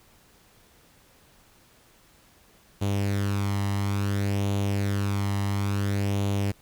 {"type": "tone with flanger", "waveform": "sawtooth", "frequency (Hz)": 100, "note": "G2", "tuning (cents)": 35, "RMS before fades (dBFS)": -26, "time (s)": [2.81, 6.52], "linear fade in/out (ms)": 10, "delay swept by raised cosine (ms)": [0.29, 1.01], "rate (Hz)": 0.58, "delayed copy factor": 0.5, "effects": ["pink hiss -58 dBFS RMS until 6.61 s"]}